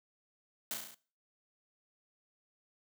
white noise with echo, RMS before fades -37 dBFS, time 0.71-0.74 s, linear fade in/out 0 ms, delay 34 ms, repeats 6, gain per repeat -3 dB, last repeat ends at 0.944 s, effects noise-tail reverb RT60 0.4 s tail -20 dB re dry + high-pass 100 Hz 12 dB/octave

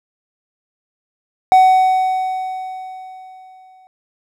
triangle tone with exponential decay, 750 Hz, F#5, 23 cents sharp, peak -3 dBFS, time 1.52-3.87 s, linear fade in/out 0 ms, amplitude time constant 510 ms, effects none

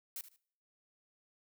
blue noise with echo, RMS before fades -42 dBFS, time 0.16-0.21 s, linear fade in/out 2 ms, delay 76 ms, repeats 2, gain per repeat -13 dB, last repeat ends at 0.362 s, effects noise-tail reverb RT60 0.6 s tail -24 dB re dry

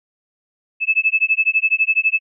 sine tone with tremolo, 2610 Hz, E7, 18 cents flat, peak -10 dBFS, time 0.8-2.2 s, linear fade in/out 50 ms, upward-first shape sine, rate 12 Hz, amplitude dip 100%, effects none

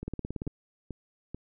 two click trains, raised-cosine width 3 ms, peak -21 / -24 dBFS, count 8 / 4, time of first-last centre 0.08-0.475 / 0.03-1.346 s, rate 17.7 / 2.28 Hz, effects none

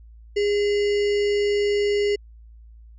sine tone with sample-and-hold, 410 Hz, G#4, 22 cents flat, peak -18 dBFS, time 0.36-2.16 s, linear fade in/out 10 ms, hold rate 2450 Hz, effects added 56 Hz sine -43 dBFS peak until 2.98 s + resampled to 16000 Hz

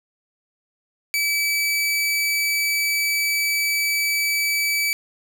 sawtooth tone, 2300 Hz, D7, 37 cents flat, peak -16 dBFS, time 1.14-4.93 s, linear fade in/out 0 ms, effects none

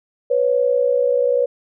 sine tone pair together, 493.9 / 554.4 Hz, B4 / C#5, 0 / 0 cents, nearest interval major second, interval 200 cents, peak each -16 / -18 dBFS, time 0.3-1.46 s, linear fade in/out 10 ms, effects none

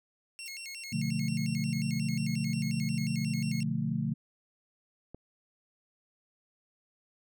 20% pulse tone with vibrato, 2432 Hz, D#7, 40 cents flat, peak -35 dBFS, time 0.39-3.63 s, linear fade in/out 0 ms, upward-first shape square, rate 5.6 Hz, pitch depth 200 cents each way
violet noise with exponential decay, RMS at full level -45 dBFS, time 0.46-0.58 s, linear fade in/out 0 ms, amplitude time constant 25 ms
sine chord, B half-diminished seventh, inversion none, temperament just, 123.47 / 148.16 / 177.8 / 222.2 Hz, B2 / D3 / F3 / A3, 0 / +16 / +31 / +17 cents, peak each -36 / -33 / -35 / -33 dBFS, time 0.92-4.14 s, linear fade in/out 10 ms
click, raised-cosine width 2 ms, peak -31 dBFS, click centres 5.146 s
effects none

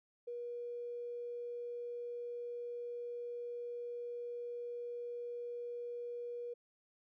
triangle tone with tanh clipping, 480 Hz, B4, 49 cents flat, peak -40 dBFS, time 0.27-6.54 s, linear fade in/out 10 ms, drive 3 dB, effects none

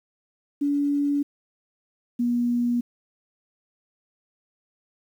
sine tone pair in turn, 286.3 / 240.7 Hz, D4 / B3, -44 / -44 cents, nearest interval minor third, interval 300 cents, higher first, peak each -20 dBFS, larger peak neither, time 0.61-1.23 / 2.19-2.81 s, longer neither, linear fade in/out 10 ms, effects 9-bit

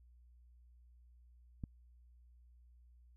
click, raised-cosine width 5 ms, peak -29 dBFS, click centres 1.638 s, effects added 60 Hz sine -60 dBFS peak until 3.16 s

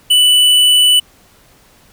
triangle tone with tanh clipping, 2976 Hz, F#7, 9 cents sharp, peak -8 dBFS, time 0.1-1 s, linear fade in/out 10 ms, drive 17 dB, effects pink hiss -48 dBFS RMS until 1.92 s

